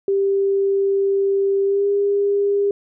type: tone with pitch glide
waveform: sine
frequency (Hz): 393.8 to 402.8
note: G4 to G4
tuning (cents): +8 to +47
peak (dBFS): -15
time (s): 0.08-2.71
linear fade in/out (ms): 2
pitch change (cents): +39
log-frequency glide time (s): 1.64-1.87
effects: none